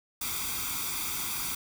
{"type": "noise with comb filter", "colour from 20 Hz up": "white", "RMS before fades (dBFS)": -33, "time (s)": [0.21, 1.55], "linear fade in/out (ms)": 5, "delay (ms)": 0.85, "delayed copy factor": 0.8, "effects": []}